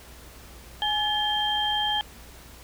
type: tone cluster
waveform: sine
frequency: 839 / 1727 / 3173 Hz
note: G#5 / A6 / G7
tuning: +17 / -33 / +20 cents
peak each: -27 / -33 / -25 dBFS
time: 0.82-2.01 s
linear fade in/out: 0 ms
effects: added 60 Hz sine -48 dBFS peak until 2.63 s + pink hiss -48 dBFS RMS until 2.63 s